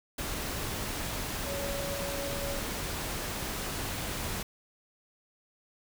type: tone in noise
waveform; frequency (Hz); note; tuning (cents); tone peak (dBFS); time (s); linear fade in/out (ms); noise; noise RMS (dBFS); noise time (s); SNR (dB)
sine; 561; C#5; +21; -36; 1.46-2.6; 5; pink; -35; 0.18-4.43; -4
effects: none